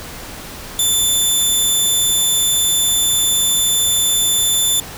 15% pulse tone, 3520 Hz, A7, in tune, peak -6 dBFS, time 0.79-4.8 s, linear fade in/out 2 ms, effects pink hiss -32 dBFS RMS until 4.97 s

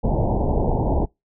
pink low-pass noise, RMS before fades -20 dBFS, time 0.03-1.06 s, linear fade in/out 20 ms, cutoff 920 Hz, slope 96 dB/octave, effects noise-tail reverb RT60 0.2 s tail -25 dB re dry

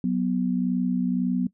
sine tone pair together, 185 / 246.9 Hz, F#3 / B3, 0 / 0 cents, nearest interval perfect fourth, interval 500 cents, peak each -24 dBFS, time 0.04-1.47 s, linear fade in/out 2 ms, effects noise-tail reverb RT60 0.1 s tail -20 dB re dry

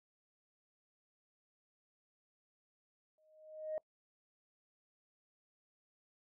sine tone with exponential growth, 622.3 Hz, D#5, in tune, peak -33 dBFS, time 3.18-3.78 s, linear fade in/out 1 ms, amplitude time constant 130 ms, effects noise-tail reverb RT60 0.1 s tail -24 dB re dry + tanh soft clip ceiling -32 dBFS

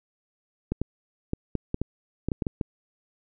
clicks, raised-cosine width 3 ms, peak -13 dBFS, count 11, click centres 0.72 / 0.816 / 1.334 / 1.553 / 1.744 / 1.816 / 2.286 / 2.318 / 2.422 / 2.468 / 2.612 s, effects none

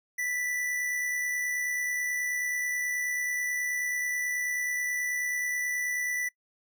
square tone with amplitude modulation, 1975.5 Hz, B6, in tune, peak -28 dBFS, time 0.18-6.29 s, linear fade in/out 10 ms, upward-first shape sine, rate 69.3 Hz, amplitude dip 30%, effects noise-tail reverb RT60 0.1 s tail -22 dB re dry

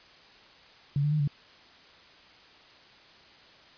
sine tone with pitch steps, 142.2 / 147.8 / 152.4 / 143.8 Hz, C#3 / D3 / D#3 / D3, +45 / +11 / -36 / -36 cents, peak -23 dBFS, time 0.96-1.276 s, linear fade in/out 2 ms, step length 79 ms, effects white hiss -54 dBFS RMS until 3.77 s + resampled to 11025 Hz

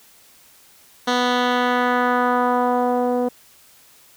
10% pulse tone with low-pass filter sweep, 246.9 Hz, B3, in tune, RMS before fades -19 dBFS, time 1.07-3.29 s, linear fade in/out 10 ms, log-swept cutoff 4700 to 490 Hz, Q 1.4, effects white hiss -51 dBFS RMS until 4.16 s

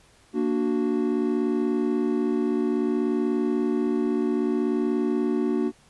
triangle chord, Bb augmented, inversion none, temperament equal, 233.1 / 293.7 / 370 Hz, Bb3 / D4 / F#4, 0 / 0 / 0 cents, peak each -24 dBFS, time 0.33-5.72 s, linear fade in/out 50 ms, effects pink hiss -57 dBFS RMS until 5.89 s + resampled to 24000 Hz

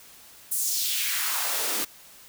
white noise with high-pass filter sweep, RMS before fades -27 dBFS, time 0.51-1.85 s, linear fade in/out 10 ms, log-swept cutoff 9700 to 240 Hz, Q 1.8, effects white hiss -50 dBFS RMS until 2.28 s

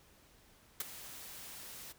white noise with ADSR envelope, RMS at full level -34 dBFS, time 0.8-1.93 s, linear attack 4 ms, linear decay 20 ms, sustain -15 dB, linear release 18 ms, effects pink hiss -64 dBFS RMS until 1.98 s

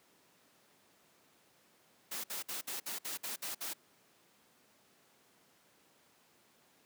white noise bursts, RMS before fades -40 dBFS, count 9, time 2.11-3.736 s, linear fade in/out 10 ms, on 130 ms, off 57 ms, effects pink hiss -67 dBFS RMS until 6.85 s + high-pass 200 Hz 12 dB/octave

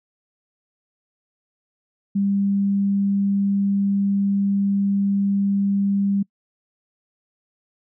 sine tone, 198.8 Hz, G3, 25 cents sharp, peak -17 dBFS, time 2.15-6.23 s, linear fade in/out 10 ms, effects noise-tail reverb RT60 0.1 s tail -26 dB re dry

